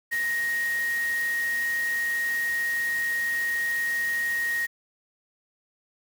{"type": "tone in noise", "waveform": "sine", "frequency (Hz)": 1874, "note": "A#6", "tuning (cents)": 9, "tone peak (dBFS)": -24, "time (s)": [0.11, 4.67], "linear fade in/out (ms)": 20, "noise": "white", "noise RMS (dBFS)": -39, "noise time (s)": [0.11, 4.67], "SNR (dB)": 12, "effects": []}